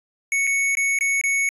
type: tone with dropouts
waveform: square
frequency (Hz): 2217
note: C#7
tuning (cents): 0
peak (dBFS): -19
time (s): 0.32-1.49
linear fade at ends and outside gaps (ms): 1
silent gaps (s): 0.469-0.473 / 0.752-0.771 / 0.988-1.009 / 1.213-1.238
effects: resampled to 32000 Hz